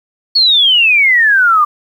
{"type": "exponential sweep", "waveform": "sine", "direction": "down", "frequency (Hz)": [4435, 1174.7], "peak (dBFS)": -6, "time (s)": [0.35, 1.65], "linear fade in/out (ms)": 10, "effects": ["7-bit"]}